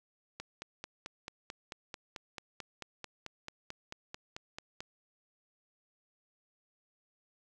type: click train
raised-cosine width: 0.2 ms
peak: -24 dBFS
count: 21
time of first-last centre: 0.4-4.805 s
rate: 4.54 Hz
effects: none